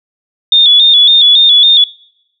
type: tone with vibrato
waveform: sine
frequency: 3525 Hz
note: A7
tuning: 2 cents sharp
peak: -3 dBFS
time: 0.52-1.84 s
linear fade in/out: 2 ms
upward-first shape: square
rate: 3.6 Hz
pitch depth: 56 cents each way
effects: noise-tail reverb RT60 0.9 s tail -25 dB re dry